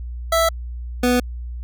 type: tone pair in turn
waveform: 25% pulse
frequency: 659.3 / 247 Hz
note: E5 / B3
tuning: 0 / 0 cents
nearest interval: octave + perfect fourth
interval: 1700 cents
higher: first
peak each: -11 dBFS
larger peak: neither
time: 0.32-0.49 / 1.03-1.2 s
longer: neither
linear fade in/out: 5 ms
effects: added 60 Hz sine -27 dBFS peak until 1.63 s

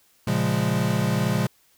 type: chord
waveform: square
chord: Bb minor seventh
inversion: none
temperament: equal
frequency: 116.54 / 138.59 / 174.61 / 207.7 Hz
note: Bb2 / Db3 / F3 / Ab3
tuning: 0 / 0 / 0 / 0 cents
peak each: -27 dBFS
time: 0.27-1.47 s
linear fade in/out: 5 ms
effects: white hiss -61 dBFS RMS until 1.77 s

